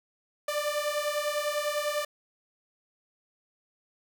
sawtooth beating tone pair, 587.3 / 597.3 Hz, D5 / D5, 0 / +29 cents, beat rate 10 Hz, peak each -27 dBFS, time 0.48-2.05 s, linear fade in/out 5 ms, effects none

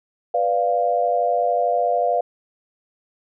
sine chord, B diminished, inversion none, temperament equal, 493.9 / 587.3 / 698.5 Hz, B4 / D5 / F5, 0 / 0 / 0 cents, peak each -23 / -23 / -19 dBFS, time 0.34-2.21 s, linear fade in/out 5 ms, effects none

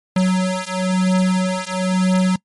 square beating tone pair, 185 / 186 Hz, F#3 / F#3, 0 / +9 cents, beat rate 1 Hz, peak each -19 dBFS, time 0.16-2.36 s, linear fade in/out 5 ms, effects noise-tail reverb RT60 0.1 s tail -23 dB re dry + MP3 48 kbps

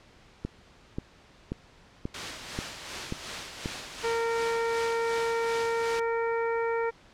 click train, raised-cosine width 3 ms, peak -18 dBFS, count 7, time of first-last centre 0.45-3.659 s, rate 1.87 Hz
white noise with tremolo, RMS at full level -33 dBFS, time 2.14-6 s, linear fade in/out 5 ms, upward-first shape sine, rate 2.7 Hz, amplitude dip 45%
harmonic tone, 460.6 Hz, A#4, 21 cents flat, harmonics 1 / 2 / 3 / 4 / 5, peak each -27 / -33 / -37 / -39 / -41 dBFS, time 4.03-6.91 s, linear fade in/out 20 ms
effects pink hiss -56 dBFS RMS until 7.13 s + low-pass 5000 Hz 12 dB/octave

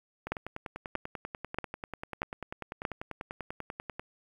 two click trains, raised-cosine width 0.5 ms, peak -22 / -15 dBFS, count 39 / 5, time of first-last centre 0.27-3.995 / 0.32-2.852 s, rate 10.2 / 1.58 Hz, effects 9-bit

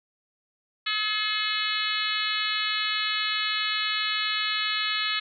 harmonic tone, 427.6 Hz, A4, 49 cents flat, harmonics 3 / 4 / 5 / 6 / 7 / 8 / 9 / 10, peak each -33 / -33 / -33 / -33 / -33 / -33 / -33 / -33 dBFS, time 0.86-5.2 s, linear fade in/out 10 ms, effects none

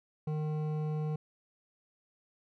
sine tone with hard clipping, 153.2 Hz, D#3, 27 cents flat, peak -33 dBFS, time 0.27-1.16 s, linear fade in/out 5 ms, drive 11 dB, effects none

